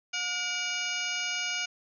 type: harmonic tone with a mistuned harmonic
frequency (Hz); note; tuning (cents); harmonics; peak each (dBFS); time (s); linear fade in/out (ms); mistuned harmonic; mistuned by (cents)
719; F#5; -50; 1 / 2 / 3 / 4 / 5 / 6 / 7 / 8 / 9; -45 / -37 / -34 / -35 / -45 / -44 / -39 / -44 / -38; 0.13-1.66; 10; 3; +120
effects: none